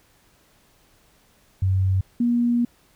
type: tone pair in turn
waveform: sine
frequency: 94.8 / 238.9 Hz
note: F#2 / A#3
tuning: +43 / +43 cents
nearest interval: octave + major third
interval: 1600 cents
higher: second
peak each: -17 dBFS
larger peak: neither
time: 1.62-2.01 / 2.2-2.65 s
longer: second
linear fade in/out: 5 ms
effects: pink hiss -59 dBFS RMS until 2.95 s